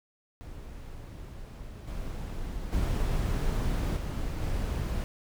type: noise with level steps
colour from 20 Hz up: brown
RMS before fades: -42 / -36 / -28 / -32 / -30 dBFS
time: 0.41-5.04 s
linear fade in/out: 0 ms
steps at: 1.87 / 2.72 / 3.96 / 4.41 s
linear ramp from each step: 10 ms
effects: none